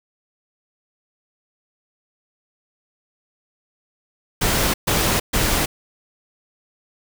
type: noise bursts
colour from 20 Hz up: pink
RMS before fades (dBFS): -19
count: 3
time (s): 4.41-5.66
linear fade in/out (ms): 10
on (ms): 330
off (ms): 130
effects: none